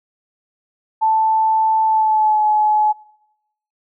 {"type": "tone with pitch glide", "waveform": "sine", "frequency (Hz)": [880, 851], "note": ["A5", "G#5"], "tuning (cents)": [0, 42], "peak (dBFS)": -12, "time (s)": [1.01, 2.93], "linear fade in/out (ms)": 20, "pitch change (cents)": -58, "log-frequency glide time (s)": [1.85, 2.44], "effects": ["noise-tail reverb RT60 0.8 s tail -22 dB re dry"]}